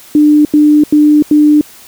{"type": "tone bursts", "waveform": "sine", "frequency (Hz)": 298.9, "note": "D4", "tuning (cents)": 31, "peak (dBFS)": -3, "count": 4, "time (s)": [0.15, 1.611], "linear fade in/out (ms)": 2, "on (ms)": 300, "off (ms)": 87, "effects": ["white hiss -37 dBFS RMS until 1.87 s"]}